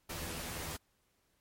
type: noise with comb filter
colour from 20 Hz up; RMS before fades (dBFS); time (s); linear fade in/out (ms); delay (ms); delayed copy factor
pink; -41; 0.09-0.77; 10; 12; +0.9
effects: pink hiss -75 dBFS RMS until 1.4 s + MP3 64 kbps